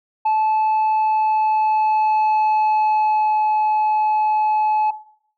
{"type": "tone with pitch glide", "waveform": "sine", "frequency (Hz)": [868, 857], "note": ["A5", "A5"], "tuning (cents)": [-24, -46], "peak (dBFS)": -12, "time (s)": [0.25, 4.91], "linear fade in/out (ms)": 10, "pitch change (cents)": -22, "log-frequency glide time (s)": [0.9, 3.36], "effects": ["noise-tail reverb RT60 0.6 s tail -18 dB re dry", "tanh soft clip ceiling -14 dBFS"]}